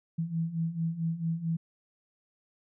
sine beating tone pair, 161.9 / 166.4 Hz, E3 / E3, -31 / +17 cents, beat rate 4.5 Hz, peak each -34 / -30 dBFS, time 0.18-1.57 s, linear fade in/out 10 ms, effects none

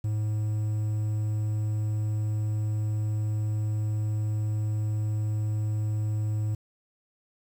triangle tone, 107 Hz, A2, 48 cents flat, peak -23 dBFS, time 0.04-6.55 s, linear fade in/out 5 ms, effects 9-bit

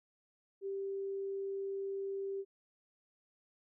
sine tone, 392 Hz, G4, in tune, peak -36 dBFS, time 0.61-2.45 s, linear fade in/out 50 ms, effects none

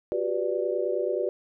sine chord, G major seventh, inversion third, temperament equal with one note detuned, 362.6 / 392 / 493.9 / 587.3 Hz, F#4 / G4 / B4 / D5, -35 / 0 / 0 / 0 cents, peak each -30 dBFS, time 0.12-1.29 s, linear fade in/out 0 ms, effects none

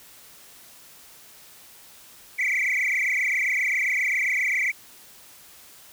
sine tone with frequency modulation, 2155 Hz, C#7, 49 cents flat, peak -19 dBFS, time 2.38-4.72 s, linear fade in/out 20 ms, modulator 27.5 Hz, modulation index 7, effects tanh soft clip ceiling -19 dBFS + white hiss -49 dBFS RMS until 5.92 s

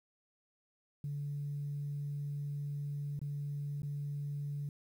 sine tone with dropouts, 144.1 Hz, D3, 33 cents flat, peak -35 dBFS, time 1.04-4.69 s, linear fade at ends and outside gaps 2 ms, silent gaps 3.192-3.215 / 3.82-3.831 s, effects tanh soft clip ceiling -31 dBFS + 11-bit

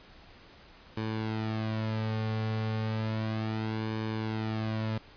sawtooth tone with flanger, 110 Hz, A2, in tune, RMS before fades -32 dBFS, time 0.97-4.98 s, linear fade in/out 5 ms, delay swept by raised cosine 1.5 to 3.2 ms, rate 0.33 Hz, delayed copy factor -0.65, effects pink hiss -54 dBFS RMS until 5.16 s + resampled to 11025 Hz

